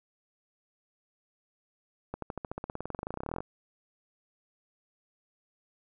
accelerating click train, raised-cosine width 1 ms, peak -21 dBFS, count 29, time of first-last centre 2.14-3.405 s, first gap 83 ms, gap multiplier 0.95, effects none

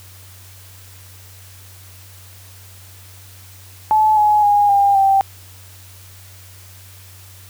sine tone with pitch steps, 863 / 841.8 / 821.2 / 801 / 781.4 Hz, A5 / G#5 / G#5 / G5 / G5, -34 / +23 / -20 / +37 / -6 cents, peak -10 dBFS, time 3.91-5.21 s, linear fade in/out 0 ms, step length 260 ms, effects added 94 Hz sine -41 dBFS peak until 7.49 s + white hiss -44 dBFS RMS until 7.49 s

